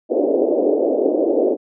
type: band-pass noise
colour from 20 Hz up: pink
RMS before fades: -17 dBFS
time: 0.09-1.57 s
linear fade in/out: 50 ms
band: 290 to 620 Hz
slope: 48 dB/octave
effects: none